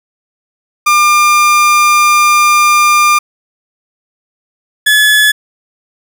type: tone pair in turn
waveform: 30% pulse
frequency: 1200 / 1711.1 Hz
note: D6 / A6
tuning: +37 / -49 cents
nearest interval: tritone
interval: 614 cents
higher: second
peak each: -3 dBFS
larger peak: neither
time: 0.86-3.19 / 4.86-5.32 s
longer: first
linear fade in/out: 10 ms
effects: none